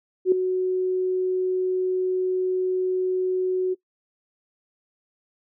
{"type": "tone with ADSR envelope", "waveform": "sine", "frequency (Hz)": 370, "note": "F#4", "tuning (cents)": 0, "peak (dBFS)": -11, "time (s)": [0.25, 3.75], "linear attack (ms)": 70, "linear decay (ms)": 3, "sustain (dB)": -9, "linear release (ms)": 23, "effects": ["noise-tail reverb RT60 0.1 s tail -20 dB re dry"]}